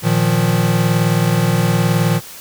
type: chord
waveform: square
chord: Bb suspended fourth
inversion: none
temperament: equal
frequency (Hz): 116.54 / 155.56 / 174.61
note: Bb2 / Eb3 / F3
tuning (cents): 0 / 0 / 0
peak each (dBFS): -18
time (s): 0.02-2.21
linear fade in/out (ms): 50
effects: white hiss -35 dBFS RMS until 2.4 s